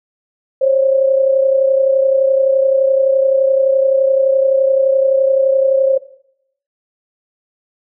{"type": "tone pair together", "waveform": "sine", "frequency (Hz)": [533, 564.7], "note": ["C5", "C#5"], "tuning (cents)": [32, 32], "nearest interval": "minor second", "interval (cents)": 100, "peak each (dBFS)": [-10, -17], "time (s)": [0.61, 5.98], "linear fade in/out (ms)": 10, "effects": ["noise-tail reverb RT60 0.7 s tail -17 dB re dry"]}